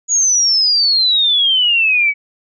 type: exponential sweep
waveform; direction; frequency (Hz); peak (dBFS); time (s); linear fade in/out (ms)
sine; down; 6820 to 2246; -10; 0.08-2.14; 50
effects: none